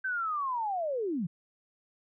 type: linear sweep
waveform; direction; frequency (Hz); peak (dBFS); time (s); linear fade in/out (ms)
sine; down; 1562 to 150.8; -29; 0.04-1.27; 10
effects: none